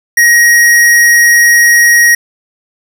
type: tone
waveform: square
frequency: 1889 Hz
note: A#6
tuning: 22 cents sharp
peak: -4 dBFS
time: 0.17-2.15 s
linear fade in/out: 5 ms
effects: none